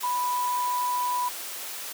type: tone in noise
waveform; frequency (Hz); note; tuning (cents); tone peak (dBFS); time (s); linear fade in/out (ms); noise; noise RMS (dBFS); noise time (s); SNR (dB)
sine; 987.8; B5; 0; -24; 0.03-1.29; 10; white; -36; 0-1.93; +9
effects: high-pass 400 Hz 12 dB/octave